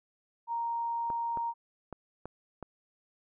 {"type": "tone", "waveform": "sine", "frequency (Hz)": 932.3, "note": "A#5", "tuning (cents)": 0, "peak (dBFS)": -30, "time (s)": [0.47, 1.54], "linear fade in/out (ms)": 50}
{"type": "clicks", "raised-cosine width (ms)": 1, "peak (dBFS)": -26, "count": 5, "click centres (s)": [1.102, 1.373, 1.927, 2.256, 2.627]}
{"effects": []}